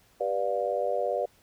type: chord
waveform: sine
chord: G dominant seventh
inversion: none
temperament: just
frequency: 392 / 490 / 588 / 705.6 Hz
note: G4 / B4 / D5 / F5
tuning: 0 / -14 / +2 / +18 cents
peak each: -35 / -30 / -29 / -32 dBFS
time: 0.2-1.26 s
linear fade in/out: 10 ms
effects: pink hiss -62 dBFS RMS until 1.42 s